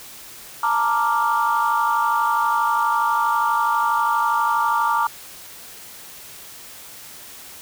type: chord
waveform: sine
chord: Bb major seventh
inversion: third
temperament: equal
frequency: 880 / 932.3 / 1174.7 / 1396.9 Hz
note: A5 / Bb5 / D6 / F6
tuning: 0 / 0 / 0 / 0 cents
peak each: -24 / -20 / -20 / -25 dBFS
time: 0.63-5.07 s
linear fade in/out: 5 ms
effects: tanh soft clip ceiling -9 dBFS + white hiss -40 dBFS RMS until 7.61 s